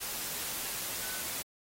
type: tone in noise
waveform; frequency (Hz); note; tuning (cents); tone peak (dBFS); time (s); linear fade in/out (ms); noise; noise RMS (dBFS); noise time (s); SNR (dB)
sine; 1504; F#6; +28; -45; 1.01-1.22; 20; white; -37; 0-1.43; -11
effects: AAC 48 kbps